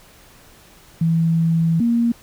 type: tone pair in turn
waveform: sine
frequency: 164.6 / 234.5 Hz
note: E3 / A#3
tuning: -2 / +11 cents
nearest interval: tritone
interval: 613 cents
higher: second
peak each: -14 dBFS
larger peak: neither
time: 1.01-1.8 / 1.8-2.12 s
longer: first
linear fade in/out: 5 ms
effects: pink hiss -48 dBFS RMS until 2.22 s